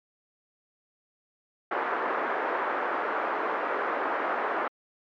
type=band-pass noise; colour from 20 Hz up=white; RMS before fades=-29 dBFS; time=1.71-4.68 s; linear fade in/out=5 ms; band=330 to 1500 Hz; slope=24 dB/octave; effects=MP3 64 kbps